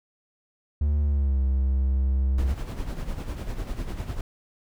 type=tone with pitch glide; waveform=triangle; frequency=73.42 to 66.17 Hz; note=D2 to C2; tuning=0 to +20 cents; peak=-18 dBFS; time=0.81-2.54 s; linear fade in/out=5 ms; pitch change=-180 cents; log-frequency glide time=1.01-1.41 s
type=noise with tremolo; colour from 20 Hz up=brown; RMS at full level=-29 dBFS; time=2.38-4.21 s; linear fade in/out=2 ms; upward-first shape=sine; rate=10 Hz; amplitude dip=60%
effects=none